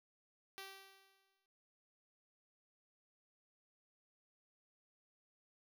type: tone with exponential decay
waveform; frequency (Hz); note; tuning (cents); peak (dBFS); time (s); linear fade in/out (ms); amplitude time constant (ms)
5% pulse; 388.3; G4; -16; -35; 0.58-1.46; 0; 190
effects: none